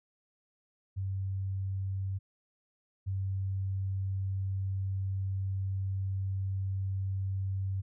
sine tone pair in turn, 96.3 / 96.3 Hz, G2 / G2, -30 / -30 cents, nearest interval unison, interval 0 cents, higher neither, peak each -31 / -30 dBFS, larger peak second, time 0.96-2.19 / 3.06-7.82 s, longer second, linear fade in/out 20 ms, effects none

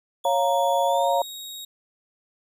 sawtooth tone with pitch glide, 3420 to 3773 Hz, A7 to A#7, -50 to +20 cents, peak -32 dBFS, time 0.24-1.65 s, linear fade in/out 5 ms, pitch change +170 cents, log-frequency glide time 0.86-1.12 s
sine chord, Bb minor, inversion first, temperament equal, 554.4 / 698.5 / 932.3 Hz, Db5 / F5 / Bb5, 0 / 0 / 0 cents, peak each -23 dBFS, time 0.25-1.22 s, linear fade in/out 2 ms
effects none

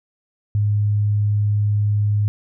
sine tone, 103.9 Hz, G#2, 1 cent sharp, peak -15 dBFS, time 0.55-2.28 s, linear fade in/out 0 ms, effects none

